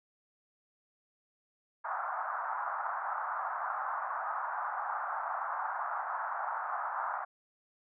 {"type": "band-pass noise", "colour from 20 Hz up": "white", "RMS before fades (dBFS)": -36, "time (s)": [1.84, 7.25], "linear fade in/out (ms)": 10, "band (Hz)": [720, 1400], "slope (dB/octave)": 48, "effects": []}